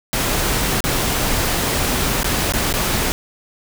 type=noise with dropouts; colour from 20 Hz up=pink; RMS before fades=-19 dBFS; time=0.13-3.12 s; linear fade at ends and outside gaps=0 ms; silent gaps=0.805-0.84 / 2.231-2.244 / 2.521-2.537 / 2.727-2.739 s; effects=none